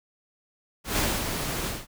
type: noise with ADSR envelope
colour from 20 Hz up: pink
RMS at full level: -24 dBFS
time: 0.84-1.87 s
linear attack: 140 ms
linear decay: 250 ms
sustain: -6 dB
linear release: 200 ms
effects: none